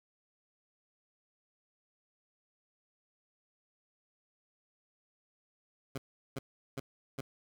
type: tone bursts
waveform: 15% pulse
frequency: 135.4 Hz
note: C#3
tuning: 40 cents flat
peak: -30 dBFS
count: 4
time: 5.95-7.21 s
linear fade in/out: 5 ms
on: 30 ms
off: 380 ms
effects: none